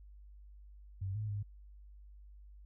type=tone with pitch steps; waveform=sine; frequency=96.1 / 106.7 / 102.4 Hz; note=G2 / G#2 / G#2; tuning=-34 / +47 / -24 cents; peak=-35 dBFS; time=1.01-1.43 s; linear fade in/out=10 ms; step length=140 ms; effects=added 50 Hz sine -52 dBFS peak until 2.65 s